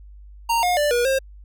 square tone with pitch steps, 926 / 716 / 589 / 481.1 / 534 Hz, A#5 / F5 / D5 / B4 / C5, -12 / +43 / +5 / -45 / +35 cents, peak -18 dBFS, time 0.49-1.19 s, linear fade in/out 10 ms, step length 140 ms, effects added 50 Hz sine -40 dBFS peak until 1.44 s

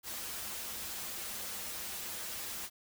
white noise with comb filter, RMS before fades -41 dBFS, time 0.03-2.7 s, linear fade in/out 50 ms, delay 7 ms, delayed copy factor -0.65, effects none

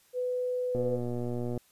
sine tone, 499.1 Hz, B4, 18 cents sharp, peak -28 dBFS, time 0.13-1 s, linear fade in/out 50 ms
click train, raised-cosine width 2 ms, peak -22 dBFS, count 101, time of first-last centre 0.75-1.576 s, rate 121 Hz
effects white hiss -64 dBFS RMS until 1.71 s + resampled to 32000 Hz

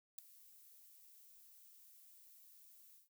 violet noise with ADSR envelope, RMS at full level -41 dBFS, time 0.18-3.09 s, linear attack 6 ms, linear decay 4 ms, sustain -22 dB, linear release 140 ms, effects noise-tail reverb RT60 0.1 s tail -22 dB re dry

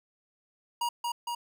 square tone with echo, 951 Hz, A#5, 34 cents sharp, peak -28 dBFS, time 0.81-0.89 s, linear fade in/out 5 ms, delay 230 ms, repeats 2, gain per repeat -2 dB, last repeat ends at 1.35 s, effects none

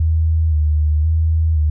sine tone with vibrato, 78.1 Hz, D#2, 7 cents sharp, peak -12 dBFS, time 0-1.7 s, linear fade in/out 5 ms, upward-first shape square, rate 0.96 Hz, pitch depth 44 cents each way, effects none

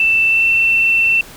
sine tone with pitch glide, 2663 to 2688 Hz, E7 to E7, +17 to +33 cents, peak -10 dBFS, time 0-1.21 s, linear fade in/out 2 ms, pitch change +16 cents, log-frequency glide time 0.26-0.47 s, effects pink hiss -37 dBFS RMS until 1.36 s

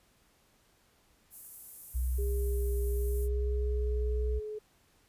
pink high-pass noise, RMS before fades -47 dBFS, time 1.3-3.29 s, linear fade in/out 50 ms, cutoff 10000 Hz, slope 24 dB/octave
sine tone with vibrato, 61.74 Hz, B1, in tune, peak -28 dBFS, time 1.94-4.4 s, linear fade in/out 20 ms, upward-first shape sine, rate 0.8 Hz, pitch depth 32 cents each way
sine tone with pitch glide, 405.4 to 426.3 Hz, G#4 to G#4, -42 to +45 cents, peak -36 dBFS, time 2.18-4.59 s, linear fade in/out 10 ms, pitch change +87 cents, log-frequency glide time 2.79-4.31 s
effects pink hiss -67 dBFS RMS until 5.08 s + resampled to 32000 Hz

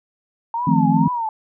sine tone with vibrato, 908 Hz, A#5, 46 cents flat, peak -20 dBFS, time 0.54-1.29 s, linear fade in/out 2 ms, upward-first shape triangle, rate 2.2 Hz, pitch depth 170 cents each way
sine chord, F dominant seventh, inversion third, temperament just, 157.15 / 174.61 / 218.3 / 261.9 Hz, Eb3 / F3 / A3 / C4, +18 / 0 / -13 / +2 cents, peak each -19 dBFS, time 0.67-1.08 s, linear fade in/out 5 ms
effects none

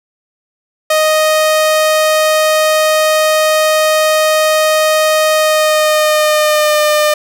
sawtooth tone with pitch glide, 622.3 to 603.5 Hz, D#5 to D5, 0 to +47 cents, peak -5 dBFS, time 0.9-7.14 s, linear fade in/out 5 ms, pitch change -53 cents, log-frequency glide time 5.34-6.8 s, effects none

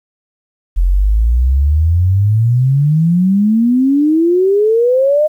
sine exponential sweep, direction up, 42.18 to 622.3 Hz, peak -8 dBFS, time 0.76-5.28 s, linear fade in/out 20 ms, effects 8-bit

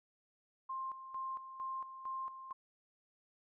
sine tone with tremolo, 1056 Hz, C6, 16 cents sharp, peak -38 dBFS, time 0.69-2.53 s, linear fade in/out 10 ms, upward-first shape square, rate 2.2 Hz, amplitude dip 65%, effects none

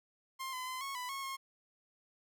sawtooth tone with pitch steps, 1057 / 1017 / 1027 / 1098 / 995 / 1093 / 1078 Hz, C6 / C6 / C6 / C#6 / B5 / C#6 / C#6, +17 / -50 / -33 / -17 / +13 / -25 / -49 cents, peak -35 dBFS, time 0.39-1.37 s, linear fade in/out 20 ms, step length 140 ms, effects none

